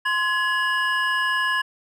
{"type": "tone cluster", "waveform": "triangle", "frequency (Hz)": [1041, 1686, 2880], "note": ["C6", "G#6", "F#7"], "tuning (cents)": [-9, 26, -47], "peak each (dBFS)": [-23, -20, -28], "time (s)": [0.05, 1.62], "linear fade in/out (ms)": 10, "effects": []}